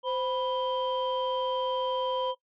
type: tone cluster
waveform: sine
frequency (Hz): 518 / 987 / 3143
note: C5 / B5 / G7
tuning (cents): -17 / -1 / +4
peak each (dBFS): -29 / -31 / -37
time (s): 0.03-2.35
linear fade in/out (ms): 50
effects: noise-tail reverb RT60 0.1 s tail -18 dB re dry + tanh soft clip ceiling -19 dBFS